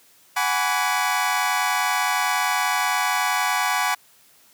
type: chord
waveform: 25% pulse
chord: G# half-diminished seventh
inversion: third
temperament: equal with one note detuned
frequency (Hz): 740 / 830.6 / 987.8 / 1144.5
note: F#5 / G#5 / B5 / D6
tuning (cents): 0 / 0 / 0 / -45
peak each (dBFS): -22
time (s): 0.36-3.95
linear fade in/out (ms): 10
effects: white hiss -55 dBFS RMS until 4.53 s + high-pass 100 Hz 12 dB/octave